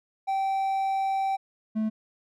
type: tone pair in turn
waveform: triangle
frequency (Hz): 776 / 217.8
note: G5 / A3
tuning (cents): -18 / -17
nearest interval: octave + minor seventh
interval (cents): 2199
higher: first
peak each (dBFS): -22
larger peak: neither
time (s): 0.27-1.37 / 1.75-1.9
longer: first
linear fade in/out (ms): 20
effects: none